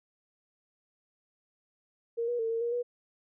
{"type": "tone with pitch steps", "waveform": "sine", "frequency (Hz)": [465.2, 481.8, 451.9, 457.1, 471.9, 484.8], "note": ["A#4", "B4", "A4", "A#4", "A#4", "B4"], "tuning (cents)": [-4, -43, 46, -34, 21, -32], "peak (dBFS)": -28, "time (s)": [2.17, 2.83], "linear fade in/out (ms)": 20, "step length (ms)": 110, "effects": []}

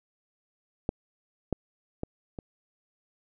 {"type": "clicks", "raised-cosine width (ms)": 2, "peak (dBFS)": [-13, -13, -18, -24], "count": 4, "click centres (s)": [0.891, 1.527, 2.034, 2.388], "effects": []}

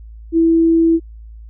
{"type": "tone", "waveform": "sine", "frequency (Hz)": 329.6, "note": "E4", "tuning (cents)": 0, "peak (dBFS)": -9, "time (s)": [0.32, 1], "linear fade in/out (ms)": 50, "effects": ["added 55 Hz sine -33 dBFS peak until 1.49 s"]}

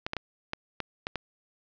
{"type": "clicks", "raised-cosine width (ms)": 0.3, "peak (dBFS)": -15, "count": 7, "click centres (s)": [0.065, 0.134, 0.167, 0.534, 0.803, 1.069, 1.157], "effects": ["resampled to 16000 Hz", "8-bit"]}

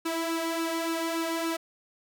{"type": "tone with flanger", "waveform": "sawtooth", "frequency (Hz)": 329.6, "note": "E4", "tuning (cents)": 0, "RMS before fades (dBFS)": -30, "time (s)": [0.05, 1.57], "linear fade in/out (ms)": 10, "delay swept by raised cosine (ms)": [0.73, 2.13], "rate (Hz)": 3.5, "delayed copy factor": 0.6, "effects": []}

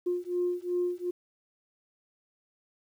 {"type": "beating tone pair", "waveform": "sine", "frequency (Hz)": [354.1, 356.8], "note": ["F4", "F4"], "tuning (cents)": [24, 37], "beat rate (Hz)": 2.7, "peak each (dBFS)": -30, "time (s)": [0.06, 1.11], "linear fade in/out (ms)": 10, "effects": ["tanh soft clip ceiling -20 dBFS", "10-bit"]}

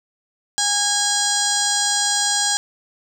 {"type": "harmonic tone with a mistuned harmonic", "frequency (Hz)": 820, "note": "G#5", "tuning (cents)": -22, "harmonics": [1, 2, 4, 5, 6, 7, 8, 9, 10], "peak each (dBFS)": [-26, -26, -26, -26, -26, -26, -26, -26, -26], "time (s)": [0.58, 2.57], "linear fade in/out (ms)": 0, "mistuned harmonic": 8, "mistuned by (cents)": 66, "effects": ["7-bit"]}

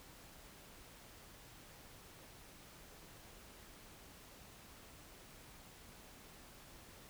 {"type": "silence", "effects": ["pink hiss -58 dBFS RMS until 7.09 s"]}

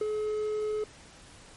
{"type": "tone with ADSR envelope", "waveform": "triangle", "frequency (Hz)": 426.5, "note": "G#4", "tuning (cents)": 46, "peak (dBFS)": -22, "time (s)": [0.01, 0.84], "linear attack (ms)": 4, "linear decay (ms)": 15, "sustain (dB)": -4, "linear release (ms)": 3, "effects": ["pink hiss -52 dBFS RMS until 1.56 s", "MP3 48 kbps"]}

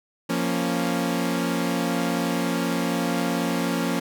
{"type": "chord", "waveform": "sawtooth", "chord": "Bb minor", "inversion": "second", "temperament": "equal", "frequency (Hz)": [174.61, 233.1, 277.2], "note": ["F3", "Bb3", "Db4"], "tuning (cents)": [0, 0, 0], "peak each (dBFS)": -23, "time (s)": [0.29, 4], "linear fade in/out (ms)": 10, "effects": []}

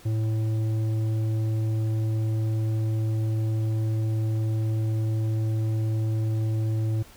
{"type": "tone with tanh clipping", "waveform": "sine", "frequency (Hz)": 110, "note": "A2", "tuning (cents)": 0, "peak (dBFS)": -24, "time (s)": [0.05, 7.03], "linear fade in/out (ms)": 10, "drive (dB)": 9, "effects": ["pink hiss -51 dBFS RMS until 7.16 s"]}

